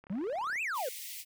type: click train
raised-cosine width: 0.5 ms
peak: -38 dBFS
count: 19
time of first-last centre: 0.04-0.557 s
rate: 34.8 Hz
type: exponential two-way sweep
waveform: triangle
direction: up then down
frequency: 174.61 to 2745 to 466 Hz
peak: -30 dBFS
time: 0.1-0.89 s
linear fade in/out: 5 ms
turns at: 0.62 s
type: high-pass noise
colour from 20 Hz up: white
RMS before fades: -43 dBFS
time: 0.73-1.25 s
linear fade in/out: 50 ms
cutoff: 1900 Hz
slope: 96 dB/octave
effects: none